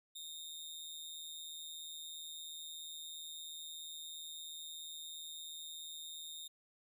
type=tone with amplitude modulation; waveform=sawtooth; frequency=3683 Hz; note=A#7; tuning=22 cents flat; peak=-40 dBFS; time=0.15-6.48 s; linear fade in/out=10 ms; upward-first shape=sine; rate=157 Hz; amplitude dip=60%; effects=none